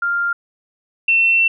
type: tone pair in turn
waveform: sine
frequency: 1396.9 / 2699 Hz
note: F6 / E7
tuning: 0 / +40 cents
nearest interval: major seventh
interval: 1140 cents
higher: second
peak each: -16 / -11 dBFS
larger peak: second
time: 0.02-0.33 / 1.08-1.48 s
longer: second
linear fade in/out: 5 ms
effects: none